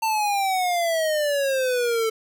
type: exponential sweep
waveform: square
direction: down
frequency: 900 to 440 Hz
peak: -21 dBFS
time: 0.02-2.1 s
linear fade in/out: 10 ms
effects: none